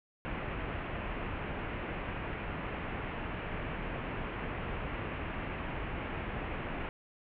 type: low-pass noise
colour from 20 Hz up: pink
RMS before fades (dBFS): -38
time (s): 0.25-6.89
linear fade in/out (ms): 0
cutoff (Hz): 2800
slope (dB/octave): 48
effects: none